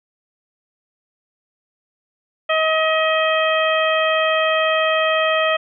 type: harmonic tone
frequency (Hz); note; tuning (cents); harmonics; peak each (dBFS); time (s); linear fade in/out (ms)
634; D#5; +32; 1 / 2 / 3 / 4 / 5; -18 / -21 / -23 / -24 / -25; 2.49-5.57; 10
effects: none